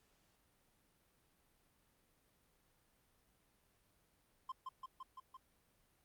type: tone with echo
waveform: triangle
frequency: 1046.5 Hz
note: C6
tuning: in tune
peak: -39 dBFS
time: 4.49-4.52 s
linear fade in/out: 5 ms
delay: 170 ms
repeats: 5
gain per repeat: -2 dB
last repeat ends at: 5.37 s
effects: pink hiss -75 dBFS RMS until 6.04 s + Opus 48 kbps